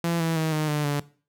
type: tone with pitch steps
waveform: sawtooth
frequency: 169.1 / 163.91 / 158.87 / 153.99 / 149.27 / 144.68 Hz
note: E3 / E3 / D#3 / D#3 / D3 / D3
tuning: +44 / -10 / +36 / -18 / +29 / -26 cents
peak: -19 dBFS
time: 0.04-1 s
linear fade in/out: 2 ms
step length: 160 ms
effects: noise-tail reverb RT60 0.4 s tail -19 dB re dry